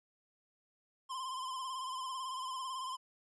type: tone with vibrato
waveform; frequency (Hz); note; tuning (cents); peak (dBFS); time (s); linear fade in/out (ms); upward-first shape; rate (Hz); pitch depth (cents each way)
square; 1038; C6; -14; -39; 1.09-2.97; 20; sine; 18; 55
effects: resampled to 24000 Hz + 13-bit